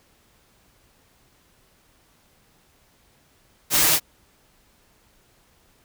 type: noise with comb filter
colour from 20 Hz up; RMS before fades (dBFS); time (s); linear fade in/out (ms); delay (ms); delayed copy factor
white; -18; 3.7-4; 50; 6.5; +0.75
effects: pink hiss -60 dBFS RMS until 5.84 s